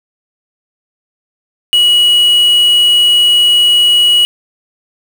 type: tone with quantisation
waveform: triangle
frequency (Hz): 2915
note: F#7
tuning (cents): -26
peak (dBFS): -4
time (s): 1.73-4.25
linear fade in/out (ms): 0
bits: 4
effects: none